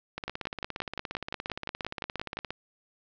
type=two click trains; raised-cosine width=0.3 ms; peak=-18 / -17 dBFS; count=41 / 13; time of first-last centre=0.18-2.506 / 0.28-2.371 s; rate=17.2 / 5.74 Hz; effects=resampled to 16000 Hz + 9-bit